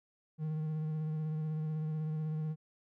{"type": "tone with vibrato", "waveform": "triangle", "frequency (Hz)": 155.56, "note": "D#3", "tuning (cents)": 0, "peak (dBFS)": -31, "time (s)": [0.38, 2.56], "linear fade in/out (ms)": 50, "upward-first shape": "sine", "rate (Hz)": 16, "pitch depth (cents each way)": 23, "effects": []}